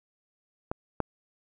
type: clicks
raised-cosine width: 1 ms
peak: -16 / -12 dBFS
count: 2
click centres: 0.715 / 1.003 s
effects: none